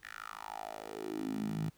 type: tone with high-pass filter sweep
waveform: 10% pulse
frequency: 53.3 Hz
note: G#1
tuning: 46 cents sharp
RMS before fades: -40 dBFS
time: 0.03-1.7 s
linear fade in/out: 5 ms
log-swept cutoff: 1800 to 140 Hz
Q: 5.1
effects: pink hiss -67 dBFS RMS until 1.77 s